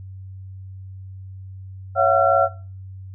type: tone cluster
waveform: sine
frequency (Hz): 554 / 673 / 738 / 1360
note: C#5 / E5 / F#5 / F6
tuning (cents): -1 / +36 / -5 / -46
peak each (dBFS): -19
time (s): 1.95-2.49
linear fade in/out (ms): 50
effects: noise-tail reverb RT60 0.4 s tail -20 dB re dry + added 95 Hz sine -34 dBFS peak until 3.14 s